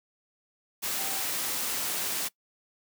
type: tone in noise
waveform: sine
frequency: 775 Hz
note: G5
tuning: 20 cents flat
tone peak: -42 dBFS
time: 0.97-1.24 s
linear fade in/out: 20 ms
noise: white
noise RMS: -31 dBFS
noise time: 0.82-2.29 s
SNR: -14 dB
effects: noise-tail reverb RT60 0.1 s tail -22 dB re dry + high-pass 150 Hz 12 dB/octave